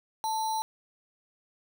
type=tone with sample-and-hold; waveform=sine; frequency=880 Hz; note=A5; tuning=in tune; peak=-27 dBFS; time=0.24-0.62 s; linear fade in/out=0 ms; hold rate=4900 Hz; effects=none